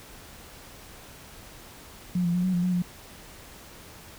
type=tone with pitch steps; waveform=sine; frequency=179.1 / 172.5 / 178.9 / 185.5 / 175.5 / 181.7 / 177.3 Hz; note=F3 / F3 / F3 / F#3 / F3 / F#3 / F3; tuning=+44 / -21 / +42 / +5 / +9 / -31 / +26 cents; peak=-22 dBFS; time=2.15-2.822 s; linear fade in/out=5 ms; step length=96 ms; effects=pink hiss -47 dBFS RMS until 4.18 s